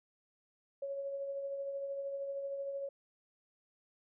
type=tone with tremolo; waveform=sine; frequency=554.4 Hz; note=C#5; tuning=in tune; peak=-35 dBFS; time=0.82-2.89 s; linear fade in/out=5 ms; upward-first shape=triangle; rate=13 Hz; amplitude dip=40%; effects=none